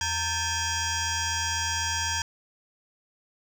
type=tone with frequency modulation; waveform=sine; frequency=2400 Hz; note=D7; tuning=37 cents sharp; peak=-23 dBFS; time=0.01-2.22 s; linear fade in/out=2 ms; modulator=828 Hz; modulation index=5.2; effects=tanh soft clip ceiling -24 dBFS